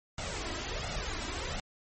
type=noise with flanger; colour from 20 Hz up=pink; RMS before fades=-36 dBFS; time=0.18-1.6 s; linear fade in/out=2 ms; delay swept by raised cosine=1.4 to 3.1 ms; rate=1.4 Hz; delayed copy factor=+0.65; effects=MP3 32 kbps